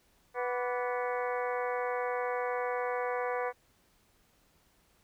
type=harmonic tone with a mistuned harmonic; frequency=246.9 Hz; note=B3; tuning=in tune; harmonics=2 / 3 / 4 / 5 / 6 / 7 / 8 / 9; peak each=-33 / -37 / -39 / -41 / -43 / -44 / -45 / -46 dBFS; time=0.34-3.53 s; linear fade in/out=50 ms; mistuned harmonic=5; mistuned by=-99 cents; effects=pink hiss -68 dBFS RMS until 5.03 s